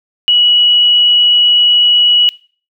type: tone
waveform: sine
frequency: 2927 Hz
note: F#7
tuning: 19 cents flat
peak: -6 dBFS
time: 0.28-2.29 s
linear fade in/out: 0 ms
effects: noise-tail reverb RT60 0.4 s tail -21 dB re dry